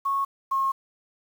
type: tone pair in turn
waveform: sine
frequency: 1100 / 1079.9 Hz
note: C#6 / C#6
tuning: -14 / -46 cents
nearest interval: unison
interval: 32 cents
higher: first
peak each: -22 / -21 dBFS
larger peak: second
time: 0.05-0.25 / 0.51-0.72 s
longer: second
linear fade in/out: 10 ms
effects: 8-bit